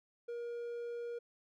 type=tone; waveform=triangle; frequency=473.9 Hz; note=A#4; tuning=28 cents sharp; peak=-37 dBFS; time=0.28-1.19 s; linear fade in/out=10 ms; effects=none